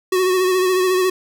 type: tone with vibrato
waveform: square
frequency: 370 Hz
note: F#4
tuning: in tune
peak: -15 dBFS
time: 0.12-1.1 s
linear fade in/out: 5 ms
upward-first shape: sine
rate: 14 Hz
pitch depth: 34 cents each way
effects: none